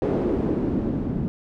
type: noise with low-pass filter sweep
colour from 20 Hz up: white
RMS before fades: -24 dBFS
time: 0.02-1.28 s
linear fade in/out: 0 ms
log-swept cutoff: 430 to 220 Hz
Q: 2
effects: none